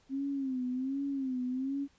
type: tone with vibrato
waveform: sine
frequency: 264.8 Hz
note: C4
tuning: 21 cents sharp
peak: -31 dBFS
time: 0.09-1.88 s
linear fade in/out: 50 ms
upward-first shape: sine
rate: 1.3 Hz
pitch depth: 98 cents each way
effects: pink hiss -67 dBFS RMS until 1.98 s + resampled to 16000 Hz

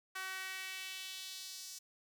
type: tone with high-pass filter sweep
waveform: sawtooth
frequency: 377.9 Hz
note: F#4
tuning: 37 cents sharp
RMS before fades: -45 dBFS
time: 0.15-1.79 s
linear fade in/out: 10 ms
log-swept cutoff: 1400 to 5800 Hz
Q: 1.9
effects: none

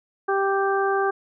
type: harmonic tone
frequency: 392 Hz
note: G4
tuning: in tune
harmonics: 1 / 2 / 3 / 4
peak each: -22 / -25 / -27 / -28 dBFS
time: 0.28-1.11 s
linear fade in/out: 10 ms
effects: none

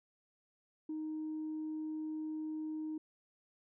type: tone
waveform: sine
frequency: 311.1 Hz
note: D#4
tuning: in tune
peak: -36 dBFS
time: 0.89-2.98 s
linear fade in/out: 5 ms
effects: tanh soft clip ceiling -34 dBFS

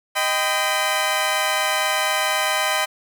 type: chord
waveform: 15% pulse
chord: Eb augmented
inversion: none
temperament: equal with one note detuned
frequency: 622.3 / 784 / 1012 Hz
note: Eb5 / G5 / B5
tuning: 0 / 0 / +42 cents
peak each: -17 dBFS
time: 0.15-2.86 s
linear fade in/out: 20 ms
effects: none

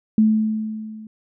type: tone with level ramp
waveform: sine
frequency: 217.3 Hz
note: A3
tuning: 21 cents flat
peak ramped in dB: -10 to -35 dBFS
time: 0.18-1.07 s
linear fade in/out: 2 ms
effects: none

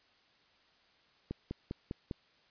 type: click train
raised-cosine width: 3 ms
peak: -24 dBFS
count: 5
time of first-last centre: 1.31-2.112 s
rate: 4.99 Hz
effects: white hiss -67 dBFS RMS until 2.5 s + resampled to 11025 Hz

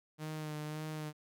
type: tone with vibrato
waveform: sawtooth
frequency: 153.4 Hz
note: D#3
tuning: 24 cents flat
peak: -35 dBFS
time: 0.18-1.13 s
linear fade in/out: 50 ms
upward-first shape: sine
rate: 1.8 Hz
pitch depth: 26 cents each way
effects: none

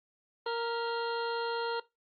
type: harmonic tone with a mistuned harmonic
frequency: 465.3 Hz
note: A#4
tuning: 3 cents flat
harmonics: 1 / 2 / 3 / 4 / 6 / 7 / 8 / 9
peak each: -33 / -36 / -39 / -50 / -48 / -48 / -53 / -43 dBFS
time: 0.46-1.8 s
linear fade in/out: 5 ms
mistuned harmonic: 4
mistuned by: +56 cents
effects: noise-tail reverb RT60 0.2 s tail -19 dB re dry + Opus 24 kbps

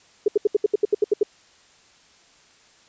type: tone bursts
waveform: sine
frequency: 415.3 Hz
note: G#4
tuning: in tune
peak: -13 dBFS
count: 11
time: 0.26-1.232 s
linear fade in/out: 5 ms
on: 22 ms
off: 73 ms
effects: white hiss -55 dBFS RMS until 2.88 s + resampled to 16000 Hz

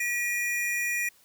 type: tone pair together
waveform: square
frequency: 1924.7 / 2425 Hz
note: B6 / D#7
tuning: -45 / -45 cents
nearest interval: major third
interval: 400 cents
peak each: -30 / -30 dBFS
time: 0-1.09 s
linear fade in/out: 5 ms
effects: white hiss -60 dBFS RMS until 1.24 s

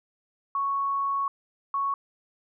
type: tone bursts at uneven times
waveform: sine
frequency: 1108.7 Hz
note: C#6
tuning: in tune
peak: -24 dBFS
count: 2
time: 0.55-1.28 / 1.74-1.94 s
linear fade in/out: 2 ms
effects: none

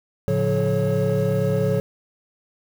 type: tone cluster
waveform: triangle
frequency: 111.7 / 142.4 / 179.2 / 429 / 549 Hz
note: A2 / C#3 / F3 / A4 / C#5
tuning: +27 / +47 / +45 / -44 / -17 cents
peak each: -22 dBFS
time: 0.28-1.8 s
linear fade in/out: 0 ms
effects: tanh soft clip ceiling -10 dBFS + 7-bit

